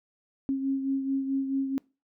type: beating tone pair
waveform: sine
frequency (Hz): 270 / 274.6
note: C#4 / C#4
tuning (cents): -45 / -16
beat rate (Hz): 4.6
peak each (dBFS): -26 / -35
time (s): 0.49-1.78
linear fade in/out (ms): 0
effects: noise-tail reverb RT60 0.3 s tail -24 dB re dry